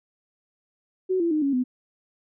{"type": "tone with pitch steps", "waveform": "sine", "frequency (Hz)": [373.1, 338.2, 306.6, 277.9, 251.9], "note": ["F#4", "E4", "D#4", "C#4", "B3"], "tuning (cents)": [14, 44, -25, 4, 34], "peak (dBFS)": -20, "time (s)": [1.09, 1.64], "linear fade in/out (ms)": 20, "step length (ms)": 110, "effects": []}